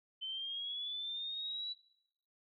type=linear sweep; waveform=sine; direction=up; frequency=3061 to 3951 Hz; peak=-38 dBFS; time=0.21-1.74 s; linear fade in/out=20 ms; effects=noise-tail reverb RT60 0.8 s tail -21 dB re dry